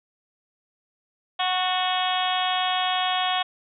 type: harmonic tone with a mistuned harmonic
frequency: 368.5 Hz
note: F#4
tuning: 7 cents flat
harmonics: 2 / 3 / 4 / 5 / 6 / 7 / 8 / 9 / 10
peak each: -25 / -29 / -35 / -34 / -36 / -35 / -33 / -28 / -35 dBFS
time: 1.39-3.43 s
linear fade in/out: 10 ms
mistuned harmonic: 5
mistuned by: -25 cents
effects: none